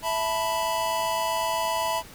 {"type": "chord", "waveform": "square", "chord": "E suspended fourth", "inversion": "none", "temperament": "equal", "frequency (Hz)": [659.3, 880, 987.8], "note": ["E5", "A5", "B5"], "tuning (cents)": [0, 0, 0], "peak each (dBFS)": [-30, -31, -28], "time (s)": [0.02, 2.03], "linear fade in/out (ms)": 50, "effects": ["pink hiss -46 dBFS RMS until 2.14 s"]}